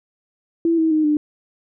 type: tone with pitch steps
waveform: sine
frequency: 332.9 / 321.4 / 310.2 / 299.5 Hz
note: E4 / E4 / D#4 / D4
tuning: +17 / -44 / -5 / +34 cents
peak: -14 dBFS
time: 0.65-1.17 s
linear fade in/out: 2 ms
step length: 130 ms
effects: none